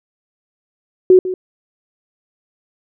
sine tone with echo, 370.1 Hz, F#4, in tune, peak -4 dBFS, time 1.1-1.19 s, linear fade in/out 2 ms, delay 150 ms, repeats 1, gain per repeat -14 dB, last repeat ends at 1.34 s, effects none

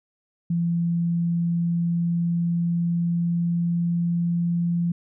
sine tone with pitch glide, 170 to 171.68 Hz, F3 to F3, -46 to -29 cents, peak -20 dBFS, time 0.5-4.92 s, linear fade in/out 5 ms, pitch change +17 cents, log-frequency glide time 0.72-4.81 s, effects none

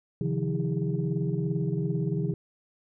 sine tone cluster, 134.9 / 157.9 / 175.6 / 323.7 / 405.7 Hz, C#3 / D#3 / F3 / E4 / G#4, -47 / +26 / +10 / -31 / -41 cents, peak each -30 / -29 / -31 / -37 / -34 dBFS, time 0.21-2.34 s, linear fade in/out 2 ms, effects tanh soft clip ceiling -16 dBFS

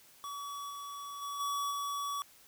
square tone with level steps, 1137 Hz, C#6, 44 cents sharp, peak -40 / -42 / -38 / -33 / -35 dBFS, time 0.24-2.22 s, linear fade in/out 0 ms, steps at 0.69 / 1.21 / 1.39 / 1.7 s, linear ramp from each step 20 ms, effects white hiss -60 dBFS RMS until 2.47 s

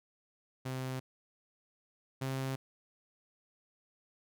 sawtooth tone pair in turn, 130.1 / 133.14 Hz, C3 / C3, -9 / +31 cents, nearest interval unison, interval 40 cents, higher second, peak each -32 / -30 dBFS, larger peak second, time 0.65-1 / 2.21-2.56 s, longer neither, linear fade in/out 10 ms, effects none

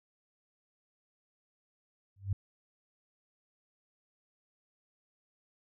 sine tone with exponential growth, 98 Hz, G2, in tune, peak -25 dBFS, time 2.16-2.33 s, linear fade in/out 5 ms, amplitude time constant 35 ms, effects none

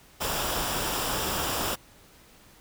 pink noise with comb filter, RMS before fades -29 dBFS, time 0.2-1.76 s, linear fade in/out 20 ms, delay 0.47 ms, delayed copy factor -0.5, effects pink hiss -55 dBFS RMS until 2.6 s

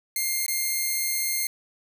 5% pulse tone with dropouts, 2116 Hz, C7, 19 cents sharp, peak -14 dBFS, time 0.16-1.47 s, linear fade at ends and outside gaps 2 ms, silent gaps 0.463-0.481 s, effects none

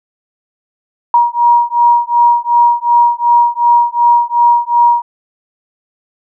sine beating tone pair, 950 / 952.7 Hz, A#5 / A#5, +33 / +37 cents, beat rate 2.7 Hz, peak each -10 dBFS, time 1.14-5.02 s, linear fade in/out 2 ms, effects none

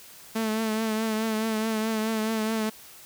sawtooth tone with vibrato, 220 Hz, A3, in tune, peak -21 dBFS, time 0.35-2.7 s, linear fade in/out 10 ms, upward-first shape triangle, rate 4.7 Hz, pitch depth 43 cents each way, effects white hiss -48 dBFS RMS until 3.05 s

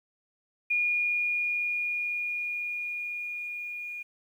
sine tone with level ramp, 2434 Hz, D#7, 39 cents flat, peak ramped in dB -23 to -35 dBFS, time 0.7-4.03 s, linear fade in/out 10 ms, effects 10-bit

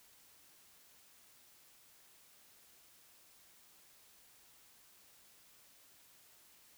silence, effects white hiss -64 dBFS RMS until 6.77 s

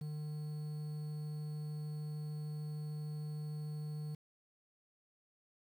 triangle tone with quantisation, 151.1 Hz, D3, 50 cents sharp, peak -37 dBFS, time 0.01-4.15 s, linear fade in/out 5 ms, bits 10, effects none

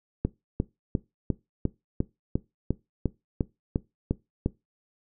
click train, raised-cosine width 3 ms, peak -11 dBFS, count 13, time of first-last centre 0.25-4.461 s, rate 2.85 Hz, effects noise-tail reverb RT60 0.2 s tail -19 dB re dry

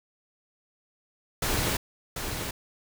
pink noise with echo, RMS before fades -27 dBFS, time 1.42-1.77 s, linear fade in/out 5 ms, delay 740 ms, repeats 1, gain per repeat -6 dB, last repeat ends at 2.51 s, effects none

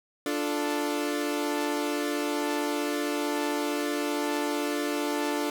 sawtooth chord, D minor, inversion none, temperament equal, 293.7 / 349.2 / 440 Hz, D4 / F4 / A4, 0 / 0 / 0 cents, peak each -25 / -30 / -29 dBFS, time 0.26-5.5 s, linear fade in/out 2 ms, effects none

